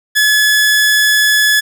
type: tone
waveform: sawtooth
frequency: 1708 Hz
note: G#6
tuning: 48 cents sharp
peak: -5 dBFS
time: 0.15-1.61 s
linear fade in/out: 20 ms
effects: none